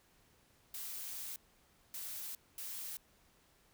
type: noise bursts at uneven times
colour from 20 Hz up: blue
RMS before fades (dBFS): -44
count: 3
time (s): 0.74-1.36 / 1.94-2.35 / 2.58-2.97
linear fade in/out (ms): 2
effects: pink hiss -69 dBFS RMS until 3.73 s